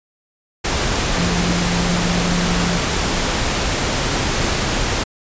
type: tone in noise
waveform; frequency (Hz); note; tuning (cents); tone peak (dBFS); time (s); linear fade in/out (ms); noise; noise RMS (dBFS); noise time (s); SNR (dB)
sine; 174.61; F3; 0; -19; 1.16-2.78; 10; pink; -19; 0.64-5.04; -3
effects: resampled to 16000 Hz